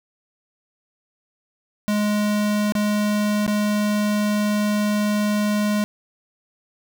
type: tone with dropouts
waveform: square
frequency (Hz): 208.8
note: G#3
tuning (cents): +10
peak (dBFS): -19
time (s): 1.88-5.84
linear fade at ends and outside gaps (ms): 0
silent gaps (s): 2.722-2.752 / 3.465-3.478
effects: 9-bit